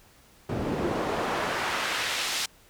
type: noise with band-pass filter sweep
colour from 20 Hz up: pink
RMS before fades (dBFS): -29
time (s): 0.49-2.46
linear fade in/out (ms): 5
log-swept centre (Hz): 230 to 4700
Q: 0.8
effects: pink hiss -57 dBFS RMS until 2.69 s